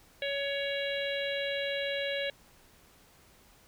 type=harmonic tone with a mistuned harmonic; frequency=560 Hz; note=C#5; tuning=18 cents sharp; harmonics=1 / 3 / 4 / 5 / 6 / 7; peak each=-33 / -38 / -39 / -40 / -41 / -41 dBFS; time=0.22-2.3 s; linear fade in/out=2 ms; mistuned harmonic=6; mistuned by=-28 cents; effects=pink hiss -60 dBFS RMS until 3.67 s